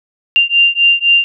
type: beating tone pair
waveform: sine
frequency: 2784 / 2787.9 Hz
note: F7 / F7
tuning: -6 / -4 cents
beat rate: 3.9 Hz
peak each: -11 dBFS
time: 0.36-1.24 s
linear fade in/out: 0 ms
effects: none